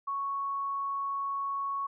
sine tone, 1108.7 Hz, C#6, in tune, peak -30 dBFS, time 0.07-1.87 s, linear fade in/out 10 ms, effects none

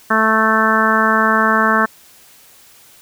harmonic tone, 220 Hz, A3, in tune, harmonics 1 / 2 / 3 / 4 / 5 / 6 / 7 / 8, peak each -19 / -23 / -22 / -23 / -17 / -18 / -18 / -20 dBFS, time 0.1-1.86 s, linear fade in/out 10 ms, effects white hiss -46 dBFS RMS until 3.01 s

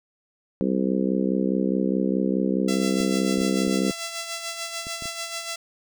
harmonic tone, 64.8 Hz, C2, 16 cents flat, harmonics 3 / 4 / 5 / 6 / 7 / 8, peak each -24 / -26 / -28 / -30 / -31 / -32 dBFS, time 0.61-3.91 s, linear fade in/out 0 ms
5% pulse tone with tremolo, 672 Hz, E5, 33 cents sharp, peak -17 dBFS, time 2.68-5.56 s, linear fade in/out 5 ms, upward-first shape sine, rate 6.8 Hz, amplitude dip 50%
clicks, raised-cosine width 3 ms, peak -26 dBFS, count 7, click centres 3.006 / 3.381 / 3.412 / 3.675 / 4.869 / 5.023 / 5.056 s
effects none

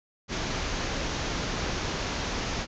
pink low-pass noise, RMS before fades -31 dBFS, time 0.28-2.67 s, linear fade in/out 50 ms, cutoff 6800 Hz, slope 96 dB/octave, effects none

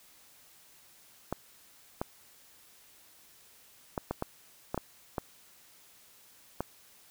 clicks, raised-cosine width 1 ms, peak -17 dBFS, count 9, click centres 1.326 / 2.015 / 3.978 / 4.11 / 4.224 / 4.745 / 4.777 / 5.182 / 6.606 s, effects white hiss -59 dBFS RMS until 7.1 s

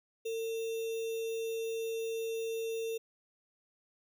sine tone with sample-and-hold, 452.8 Hz, A4, 50 cents sharp, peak -33 dBFS, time 0.25-2.98 s, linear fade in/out 10 ms, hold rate 3150 Hz, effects none

